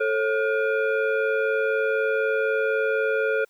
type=tone with frequency modulation; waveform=sine; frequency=440 Hz; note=A4; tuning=in tune; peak=-20 dBFS; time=0-3.45 s; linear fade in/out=10 ms; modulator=984 Hz; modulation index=1.2; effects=white hiss -65 dBFS RMS until 3.49 s